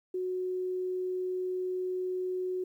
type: tone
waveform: sine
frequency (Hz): 367.8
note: F#4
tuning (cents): -10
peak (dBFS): -30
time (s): 0.14-2.64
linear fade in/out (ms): 5
effects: 11-bit